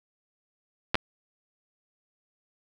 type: clicks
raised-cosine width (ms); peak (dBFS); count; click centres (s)
0.3; -6 / -7; 2; 0.945 / 0.954
effects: none